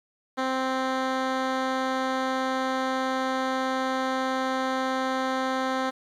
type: tone with low-pass filter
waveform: 10% pulse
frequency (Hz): 261.6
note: C4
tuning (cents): 0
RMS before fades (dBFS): -27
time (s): 0.37-5.91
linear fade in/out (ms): 20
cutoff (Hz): 4600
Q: 0.52
effects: 9-bit